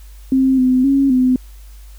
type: tone with pitch steps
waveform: sine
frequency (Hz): 264.1 / 255.5 / 274.7 / 254.8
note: C4 / C4 / C#4 / C4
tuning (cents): +16 / -41 / -16 / -46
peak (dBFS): -10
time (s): 0.32-1.36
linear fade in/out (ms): 2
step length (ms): 260
effects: added 50 Hz sine -35 dBFS peak until 1.98 s + white hiss -50 dBFS RMS until 1.98 s